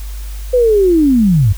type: linear sweep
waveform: sine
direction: down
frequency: 511 to 87.31 Hz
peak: -7 dBFS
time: 0.53-1.53 s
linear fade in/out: 10 ms
effects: added 50 Hz sine -22 dBFS peak until 1.57 s + white hiss -38 dBFS RMS until 1.57 s